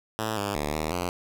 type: tone with pitch steps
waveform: 5% pulse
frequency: 109.7 / 101 / 74 / 77.6 / 88.4 Hz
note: A2 / G#2 / D2 / D#2 / F2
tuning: -5 / -48 / +14 / -4 / +22 cents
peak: -16 dBFS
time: 0.19-1.09 s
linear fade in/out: 0 ms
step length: 180 ms
effects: none